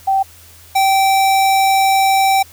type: tone pair in turn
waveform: sine / square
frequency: 776 / 776 Hz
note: G5 / G5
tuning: -18 / -18 cents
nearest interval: unison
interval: 0 cents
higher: neither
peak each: -11 / -11 dBFS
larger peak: neither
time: 0.07-0.23 / 0.75-2.43 s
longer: second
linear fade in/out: 10 ms
effects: added 84 Hz sine -45 dBFS peak until 2.52 s + white hiss -43 dBFS RMS until 2.52 s